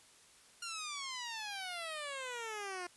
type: exponential sweep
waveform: 10% pulse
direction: down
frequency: 1414 to 349.2 Hz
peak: -32 dBFS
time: 0.62-2.87 s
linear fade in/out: 5 ms
effects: white hiss -62 dBFS RMS until 2.96 s + resampled to 24000 Hz